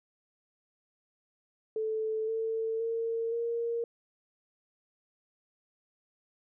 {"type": "tone with pitch steps", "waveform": "sine", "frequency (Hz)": [438.2, 447.4, 456.8, 466.4], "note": ["A4", "A4", "A#4", "A#4"], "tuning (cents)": [-7, 29, -35, 1], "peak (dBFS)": -29, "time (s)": [1.76, 3.84], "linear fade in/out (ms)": 2, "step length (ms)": 520, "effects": []}